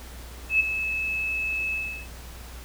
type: tone with ADSR envelope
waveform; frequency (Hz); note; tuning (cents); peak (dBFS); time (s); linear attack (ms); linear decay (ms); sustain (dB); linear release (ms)
sine; 2598; E7; -26; -15; 0.49-2.08; 110; 13; -10; 350
effects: added 60 Hz sine -40 dBFS peak until 2.64 s + pink hiss -45 dBFS RMS until 2.64 s